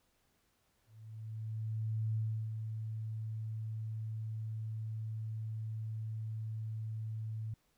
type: tone with ADSR envelope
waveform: sine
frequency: 110 Hz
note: A2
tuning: in tune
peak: -31 dBFS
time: 0.86-7.54 s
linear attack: 1300 ms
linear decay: 340 ms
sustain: -6 dB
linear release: 4 ms
effects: pink hiss -75 dBFS RMS until 7.77 s